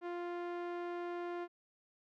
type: tone with low-pass filter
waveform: sawtooth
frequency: 349.2 Hz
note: F4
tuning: in tune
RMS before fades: -41 dBFS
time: 0.01-1.48 s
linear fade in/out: 50 ms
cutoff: 1800 Hz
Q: 0.68
effects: none